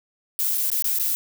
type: noise with dropouts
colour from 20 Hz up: violet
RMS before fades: -23 dBFS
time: 0.39-1.15 s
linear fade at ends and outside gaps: 0 ms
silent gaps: 0.576-0.58 / 0.701-0.717 / 0.823-0.843 / 0.987-0.997 s
effects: none